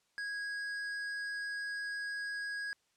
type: tone with hard clipping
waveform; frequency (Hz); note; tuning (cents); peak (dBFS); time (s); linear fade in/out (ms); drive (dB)
sine; 1651; G#6; -11; -38; 0.18-2.73; 0; 9
effects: white hiss -75 dBFS RMS until 2.96 s + low-pass 8000 Hz 12 dB/octave